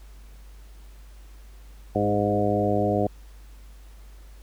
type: harmonic tone with a mistuned harmonic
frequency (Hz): 103.1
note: G#2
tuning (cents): -12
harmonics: 1 / 2 / 3 / 4 / 5 / 6 / 7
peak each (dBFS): -28 / -28 / -28 / -28 / -28 / -28 / -28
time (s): 1.95-3.07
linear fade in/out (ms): 5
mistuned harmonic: 4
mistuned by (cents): -16
effects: added 50 Hz sine -43 dBFS peak until 4.42 s + pink hiss -57 dBFS RMS until 4.42 s